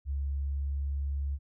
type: tone with pitch glide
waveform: sine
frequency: 69.6 to 70 Hz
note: C#2 to C#2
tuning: +8 to +18 cents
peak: -29 dBFS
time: 0.05-1.39 s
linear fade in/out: 50 ms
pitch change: +10 cents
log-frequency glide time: 0.15-0.89 s
effects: none